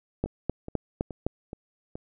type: two click trains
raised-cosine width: 2 ms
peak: -12 / -23 dBFS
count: 5 / 5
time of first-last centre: 0.24-1.266 / 0.26-1.955 s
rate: 3.9 / 2.36 Hz
effects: none